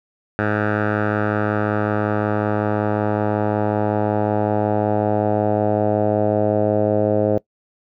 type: tone with low-pass filter sweep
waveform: 10% pulse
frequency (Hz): 105.4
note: G#2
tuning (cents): +26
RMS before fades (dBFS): -19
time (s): 0.39-7.38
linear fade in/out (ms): 0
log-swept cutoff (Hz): 1500 to 580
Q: 2.8
effects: noise-tail reverb RT60 0.1 s tail -21 dB re dry